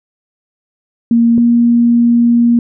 sine tone pair in turn, 233.1 / 236.5 Hz, A#3 / A#3, 0 / +25 cents, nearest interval unison, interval 25 cents, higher second, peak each -6 dBFS, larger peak neither, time 1.11-1.38 / 1.38-2.59 s, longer second, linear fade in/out 2 ms, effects none

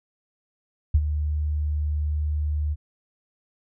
sine tone with ADSR envelope, 75.1 Hz, D2, 39 cents sharp, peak -12 dBFS, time 0.94-2.76 s, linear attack 8 ms, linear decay 53 ms, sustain -10 dB, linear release 38 ms, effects none

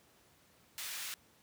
pink high-pass noise, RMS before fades -42 dBFS, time 0.78-1.14 s, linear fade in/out 0 ms, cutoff 1900 Hz, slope 12 dB/octave, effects pink hiss -66 dBFS RMS until 1.42 s + high-pass 80 Hz 12 dB/octave

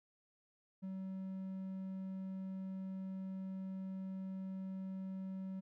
triangle tone, 190 Hz, F#3, 46 cents sharp, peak -39 dBFS, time 0.82-5.61 s, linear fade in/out 20 ms, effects none

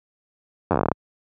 slowing click train, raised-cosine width 1 ms, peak -5 dBFS, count 12, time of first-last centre 0.71-0.917 s, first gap 10 ms, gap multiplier 1.12, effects high-pass 80 Hz 12 dB/octave

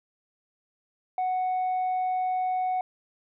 sine tone, 740 Hz, F#5, in tune, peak -22 dBFS, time 1.18-2.81 s, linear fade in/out 2 ms, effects tanh soft clip ceiling -23 dBFS

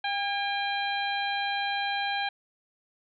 harmonic tone with a mistuned harmonic, 800 Hz, G5, 35 cents sharp, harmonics 1 / 2 / 3 / 4 / 5, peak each -30 / -33 / -35 / -36 / -37 dBFS, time 0.04-2.29 s, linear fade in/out 5 ms, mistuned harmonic 2, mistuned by +29 cents, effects none

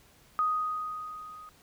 sine tone with level ramp, 1247 Hz, D#6, 3 cents sharp, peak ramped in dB -23 to -45 dBFS, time 0.39-1.49 s, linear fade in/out 0 ms, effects pink hiss -60 dBFS RMS until 1.62 s

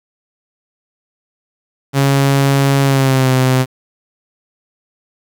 sawtooth tone with pitch glide, 138.1 to 129.6 Hz, C#3 to C3, -6 to -16 cents, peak -6 dBFS, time 1.93-3.66 s, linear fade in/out 50 ms, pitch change -110 cents, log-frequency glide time 2.83-3.31 s, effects 7-bit

